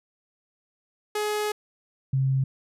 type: tone pair in turn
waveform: sawtooth / sine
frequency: 421 / 133.64 Hz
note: G#4 / C3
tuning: +24 / +37 cents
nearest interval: octave + minor sixth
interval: 1987 cents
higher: first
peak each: -21 / -20 dBFS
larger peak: second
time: 1.15-1.52 / 2.13-2.44 s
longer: first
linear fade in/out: 5 ms
effects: resampled to 32000 Hz